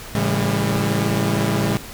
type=chord; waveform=sawtooth; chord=A dominant seventh; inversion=none; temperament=equal with one note detuned; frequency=110 / 138.59 / 164.81 / 201 Hz; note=A2 / C#3 / E3 / G3; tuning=0 / 0 / 0 / +44 cents; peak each=-19 / -21 / -21 / -18 dBFS; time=0.15-1.77 s; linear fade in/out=0 ms; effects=pink hiss -36 dBFS RMS until 1.93 s